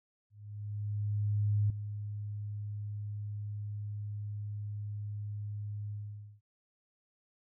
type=tone with ADSR envelope; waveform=sine; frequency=103.83 Hz; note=G#2; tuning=in tune; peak=-25 dBFS; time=0.3-6.41 s; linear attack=1400 ms; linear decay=3 ms; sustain=-11 dB; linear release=500 ms; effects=none